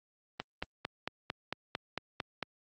click train, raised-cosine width 0.3 ms, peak -17 dBFS, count 10, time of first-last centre 0.4-2.427 s, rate 4.44 Hz, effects high-pass 100 Hz 12 dB/octave + Opus 24 kbps

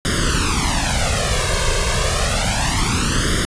pink noise with flanger, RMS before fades -18 dBFS, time 0.05-3.45 s, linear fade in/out 0 ms, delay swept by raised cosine 0.59 to 1.89 ms, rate 0.3 Hz, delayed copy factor +1, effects resampled to 22050 Hz

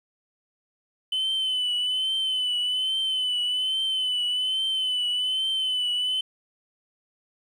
sine tone with vibrato, 3029 Hz, F#7, 40 cents sharp, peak -21 dBFS, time 1.12-6.21 s, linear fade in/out 5 ms, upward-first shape triangle, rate 1.2 Hz, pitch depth 54 cents each way, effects tanh soft clip ceiling -21 dBFS + 9-bit

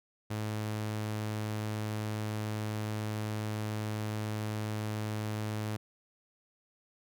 sawtooth tone, 107.2 Hz, A2, 45 cents flat, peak -29 dBFS, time 0.3-5.77 s, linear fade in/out 10 ms, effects none

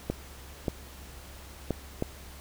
clicks, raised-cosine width 2 ms, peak -14 dBFS, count 4, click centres 0.1 / 0.682 / 1.707 / 2.024 s, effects added 68 Hz sine -47 dBFS peak until 2.4 s + pink hiss -49 dBFS RMS until 2.4 s

